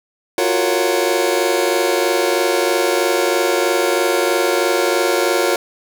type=chord; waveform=sawtooth; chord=Gb major seventh; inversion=third; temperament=just; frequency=346.9 / 370 / 462.5 / 555 Hz; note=F4 / Gb4 / Bb4 / Db5; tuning=-12 / 0 / -14 / +2 cents; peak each=-16 dBFS; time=0.38-5.56 s; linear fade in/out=2 ms; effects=none